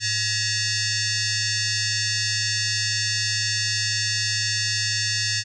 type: tone with frequency modulation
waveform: sine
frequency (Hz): 105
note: G#2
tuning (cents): +19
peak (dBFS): -21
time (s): 0-5.44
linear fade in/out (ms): 50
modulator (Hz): 898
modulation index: 7
effects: none